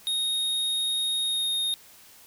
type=tone with pitch glide; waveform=square; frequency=3729 to 3703 Hz; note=A#7 to A#7; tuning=0 to -12 cents; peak=-25 dBFS; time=0.07-1.74 s; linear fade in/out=0 ms; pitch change=-12 cents; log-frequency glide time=1.24-1.51 s; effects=white hiss -52 dBFS RMS until 2.26 s